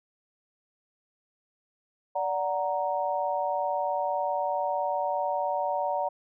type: chord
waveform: sine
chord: D augmented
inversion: none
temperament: equal with one note detuned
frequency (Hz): 581.9 / 740 / 932.3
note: D5 / F#5 / A#5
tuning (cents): -16 / 0 / 0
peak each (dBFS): -30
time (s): 2.15-6.09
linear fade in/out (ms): 10
effects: none